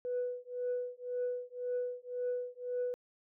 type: tone with tremolo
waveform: sine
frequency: 493.9 Hz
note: B4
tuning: in tune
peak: -29 dBFS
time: 0.05-2.94 s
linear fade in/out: 0 ms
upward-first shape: triangle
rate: 1.9 Hz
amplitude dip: 100%
effects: tanh soft clip ceiling -28 dBFS